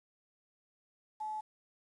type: tone with quantisation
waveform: sine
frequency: 860 Hz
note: A5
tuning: 40 cents flat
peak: -36 dBFS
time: 1.2-1.41 s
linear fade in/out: 10 ms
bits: 10
effects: resampled to 24000 Hz